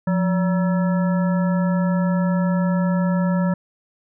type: harmonic tone with a mistuned harmonic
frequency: 190 Hz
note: F#3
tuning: 46 cents sharp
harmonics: 1 / 3 / 5 / 7 / 9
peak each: -17 / -27 / -31 / -34 / -36 dBFS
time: 0.07-3.54 s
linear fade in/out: 5 ms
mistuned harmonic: 1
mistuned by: -120 cents
effects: none